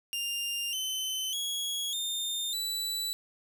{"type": "tone with pitch steps", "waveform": "sawtooth", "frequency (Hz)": [2800, 3053, 3330, 3631, 3960], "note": ["F7", "G7", "G#7", "A#7", "B7"], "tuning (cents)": [4, -46, 4, -46, 4], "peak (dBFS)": -28, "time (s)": [0.13, 3.13], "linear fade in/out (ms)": 0, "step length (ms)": 600, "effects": []}